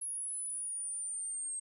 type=linear sweep; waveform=sine; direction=down; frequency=10548 to 8372 Hz; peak=-36 dBFS; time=0.01-1.6 s; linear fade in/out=10 ms; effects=none